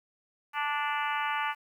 harmonic tone, 292.7 Hz, D4, 6 cents flat, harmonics 3 / 4 / 5 / 6 / 7 / 8 / 9 / 10, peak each -32 / -34 / -36 / -38 / -39 / -40 / -41 / -42 dBFS, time 0.53-1.55 s, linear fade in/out 50 ms, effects 10-bit

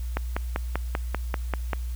click train, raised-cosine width 0.5 ms, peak -11 dBFS, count 9, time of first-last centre 0.17-1.732 s, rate 5.12 Hz, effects added 60 Hz sine -28 dBFS peak until 1.95 s + white hiss -51 dBFS RMS until 1.95 s

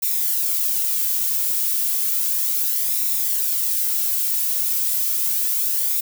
violet noise with flanger, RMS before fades -21 dBFS, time 0.02-6.01 s, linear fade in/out 10 ms, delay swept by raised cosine 0.64 to 2.54 ms, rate 0.33 Hz, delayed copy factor -0.5, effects none

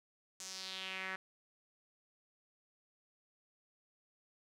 sawtooth tone with band-pass filter sweep, 189 Hz, F#3, 37 cents sharp, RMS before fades -44 dBFS, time 0.4-1.16 s, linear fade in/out 2 ms, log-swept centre 6900 to 1700 Hz, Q 2.9, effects none

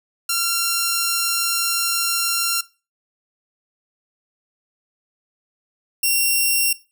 5% pulse tone pair in turn, 1373 / 2740 Hz, F6 / F7, -30 / -34 cents, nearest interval octave, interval 1196 cents, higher second, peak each -7 dBFS, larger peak neither, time 0.29-2.61 / 6.03-6.73 s, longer first, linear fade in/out 5 ms, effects noise-tail reverb RT60 0.3 s tail -19 dB re dry

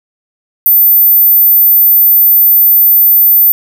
sine tone, 14080 Hz, A9, in tune, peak -3 dBFS, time 0.66-3.52 s, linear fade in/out 0 ms, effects none

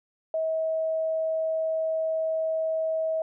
sine tone, 641 Hz, E5, 49 cents flat, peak -24 dBFS, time 0.34-3.22 s, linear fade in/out 2 ms, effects none

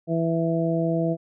harmonic tone, 165.2 Hz, E3, 4 cents sharp, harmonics 1 / 2 / 3 / 4, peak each -24 / -26 / -29 / -27 dBFS, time 0.07-1.17 s, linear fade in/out 50 ms, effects none

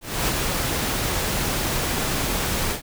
pink noise with ADSR envelope, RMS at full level -21 dBFS, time 0.01-2.82 s, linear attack 270 ms, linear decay 16 ms, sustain -3 dB, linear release 110 ms, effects none

